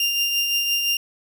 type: tone with tremolo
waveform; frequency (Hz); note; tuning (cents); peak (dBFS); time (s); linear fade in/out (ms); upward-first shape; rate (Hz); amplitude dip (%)
30% pulse; 2794; F7; 0; -15; 0-0.97; 2; triangle; 5.8; 40
effects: none